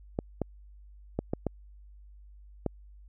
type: clicks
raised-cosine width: 2 ms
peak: -15 dBFS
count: 6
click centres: 0.189 / 0.417 / 1.19 / 1.335 / 1.467 / 2.663 s
effects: added 50 Hz sine -49 dBFS peak until 3.08 s